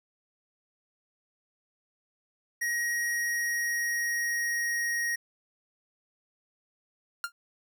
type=tone with pitch glide; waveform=square; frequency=1891 to 1879 Hz; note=A#6 to A#6; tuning=+24 to +13 cents; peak=-28 dBFS; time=2.61-5.16 s; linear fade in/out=10 ms; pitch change=-11 cents; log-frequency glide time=2.93-4.94 s
type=tone with exponential decay; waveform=45% pulse; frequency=1396.9 Hz; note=F6; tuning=in tune; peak=-26 dBFS; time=7.24-7.32 s; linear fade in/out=1 ms; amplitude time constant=16 ms
effects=none